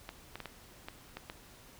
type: clicks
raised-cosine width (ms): 0.3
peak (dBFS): -25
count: 7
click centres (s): 0.091 / 0.356 / 0.403 / 0.457 / 0.885 / 1.17 / 1.299
effects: pink hiss -56 dBFS RMS until 1.79 s